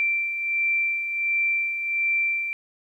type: beating tone pair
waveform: sine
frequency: 2349 / 2350.4 Hz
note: D7 / D7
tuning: 0 / +1 cents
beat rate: 1.4 Hz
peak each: -31 / -22 dBFS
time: 0-2.53 s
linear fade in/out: 0 ms
effects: 10-bit